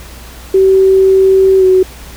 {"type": "tone with pitch glide", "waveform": "sine", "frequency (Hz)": [382.8, 373.4], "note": ["G4", "F#4"], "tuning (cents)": [-41, 16], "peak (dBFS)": -4, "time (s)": [0.54, 1.83], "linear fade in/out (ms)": 5, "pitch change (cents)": -43, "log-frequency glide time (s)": [1.58, 1.64], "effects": ["added 60 Hz sine -32 dBFS peak until 2.16 s", "pink hiss -34 dBFS RMS until 2.16 s"]}